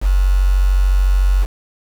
sine tone with quantisation, 46.85 Hz, F#1, 22 cents sharp, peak -10 dBFS, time 0.01-1.47 s, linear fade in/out 50 ms, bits 5, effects none

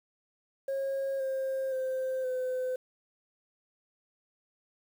sine tone with pitch steps, 543 / 531.8 / 520.9 / 510.2 Hz, C#5 / C5 / C5 / C5, -36 / +28 / -8 / -44 cents, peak -27 dBFS, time 0.68-2.76 s, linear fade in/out 5 ms, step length 520 ms, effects tanh soft clip ceiling -28 dBFS + 9-bit

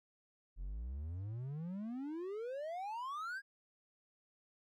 triangle exponential sweep, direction up, 41.64 to 1661.2 Hz, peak -38 dBFS, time 0.56-3.42 s, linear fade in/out 50 ms, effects none

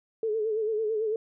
sine tone with vibrato, 435.4 Hz, A4, 18 cents flat, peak -25 dBFS, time 0.23-1.16 s, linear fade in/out 2 ms, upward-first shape sine, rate 9 Hz, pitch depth 65 cents each way, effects none

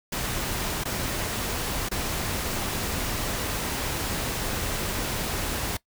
pink noise with dropouts, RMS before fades -29 dBFS, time 0.12-5.77 s, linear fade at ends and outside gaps 5 ms, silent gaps 0.838-0.853 / 1.888-1.913 s, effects noise-tail reverb RT60 0.1 s tail -20 dB re dry

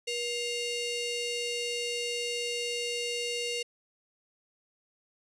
sawtooth ring-modulated tone, 1639 Hz, G#6, 23 cents flat, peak -24 dBFS, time 0.07-3.63 s, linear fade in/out 10 ms, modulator 1160 Hz, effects resampled to 22050 Hz

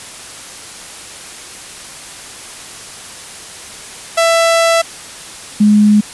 sawtooth / sine tone pair in turn, 665 / 209.5 Hz, E5 / G#3, +15 / +15 cents, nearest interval octave + minor sixth, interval 2000 cents, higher first, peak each -5 dBFS, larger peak neither, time 4.17-4.82 / 5.6-6.01 s, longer first, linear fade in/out 10 ms, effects white hiss -31 dBFS RMS until 6.13 s + resampled to 24000 Hz

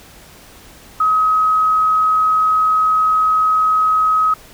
sine tone, 1270 Hz, D#6, 35 cents sharp, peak -11 dBFS, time 1-4.34 s, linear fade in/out 5 ms, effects pink hiss -42 dBFS RMS until 4.53 s

